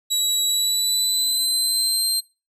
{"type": "tone with pitch glide", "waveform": "25% pulse", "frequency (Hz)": [3898, 4154], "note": ["B7", "C8"], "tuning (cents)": [-23, -13], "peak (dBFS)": -14, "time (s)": [0.1, 2.21], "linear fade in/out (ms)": 20, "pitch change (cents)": 110, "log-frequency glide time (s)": [0.44, 2.08], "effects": ["noise-tail reverb RT60 0.3 s tail -23 dB re dry"]}